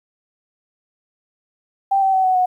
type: tone with pitch steps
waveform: sine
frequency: 784 / 771 / 758.2 / 745.6 / 733.2 Hz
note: G5 / G5 / F#5 / F#5 / F#5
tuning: 0 / -29 / +42 / +13 / -16 cents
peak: -13 dBFS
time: 1.91-2.46 s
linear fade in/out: 10 ms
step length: 110 ms
effects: 9-bit